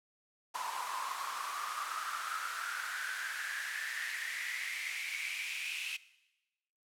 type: noise with high-pass filter sweep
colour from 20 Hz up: pink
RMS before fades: -39 dBFS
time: 0.54-5.97 s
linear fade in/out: 10 ms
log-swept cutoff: 960 to 2600 Hz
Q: 7.8
effects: noise-tail reverb RT60 1.0 s tail -18 dB re dry + low-pass 12000 Hz 12 dB/octave